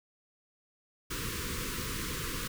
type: band-stop noise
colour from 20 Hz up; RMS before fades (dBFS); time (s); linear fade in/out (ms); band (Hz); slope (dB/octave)
pink; -36; 1.1-2.48; 10; 510 to 990; 96
effects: none